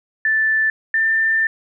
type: tone pair in turn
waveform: sine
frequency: 1760 / 1787.7 Hz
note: A6 / A6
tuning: 0 / +27 cents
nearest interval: unison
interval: 27 cents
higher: second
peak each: -14 dBFS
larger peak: neither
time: 0.25-0.7 / 0.94-1.47 s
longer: second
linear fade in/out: 2 ms
effects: none